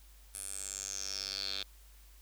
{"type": "tone with band-pass filter sweep", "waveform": "10% pulse", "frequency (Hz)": 98, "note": "G2", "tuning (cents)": 0, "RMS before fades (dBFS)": -40, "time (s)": [0.34, 1.63], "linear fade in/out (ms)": 5, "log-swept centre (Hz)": [10000, 3800], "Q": 6.8, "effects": ["added 50 Hz sine -55 dBFS peak until 2.21 s", "white hiss -63 dBFS RMS until 2.21 s"]}